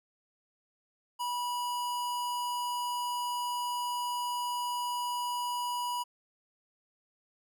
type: tone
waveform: square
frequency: 975 Hz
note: B5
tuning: 23 cents flat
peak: -32 dBFS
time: 1.19-6.04 s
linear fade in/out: 20 ms
effects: none